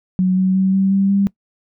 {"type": "tone with pitch steps", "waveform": "sine", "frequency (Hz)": [185, 187.58, 190.2, 192.86, 195.55, 198.28], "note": ["F#3", "F#3", "F#3", "G3", "G3", "G3"], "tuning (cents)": [0, 24, 48, -28, -4, 20], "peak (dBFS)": -12, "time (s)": [0.19, 1.27], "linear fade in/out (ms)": 0, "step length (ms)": 180, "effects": ["noise-tail reverb RT60 0.1 s tail -22 dB re dry"]}